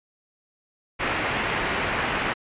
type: low-pass noise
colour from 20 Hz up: white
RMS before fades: -26 dBFS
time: 0.99-2.34 s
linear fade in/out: 20 ms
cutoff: 2500 Hz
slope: 24 dB/octave
effects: resampled to 8000 Hz